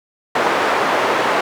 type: band-pass noise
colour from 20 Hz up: white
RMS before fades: -17 dBFS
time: 0.35-1.41 s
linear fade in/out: 5 ms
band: 330 to 1200 Hz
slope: 12 dB/octave
effects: none